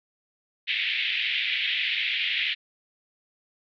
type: band-pass noise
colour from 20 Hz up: pink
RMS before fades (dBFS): -27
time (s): 0.67-2.55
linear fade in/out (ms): 20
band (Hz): 2000 to 3600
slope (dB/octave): 48
effects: none